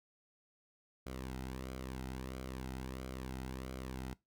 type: tone with flanger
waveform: sawtooth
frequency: 64.7 Hz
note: C2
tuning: 19 cents flat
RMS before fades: -44 dBFS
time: 1.06-4.14 s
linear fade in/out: 5 ms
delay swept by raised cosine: 1.1 to 1.78 ms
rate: 1.5 Hz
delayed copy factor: -0.55
effects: noise-tail reverb RT60 0.2 s tail -21 dB re dry